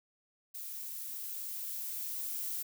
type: noise with level ramp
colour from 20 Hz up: violet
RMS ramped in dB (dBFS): -43 to -37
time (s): 0.54-2.63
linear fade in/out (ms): 10
effects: none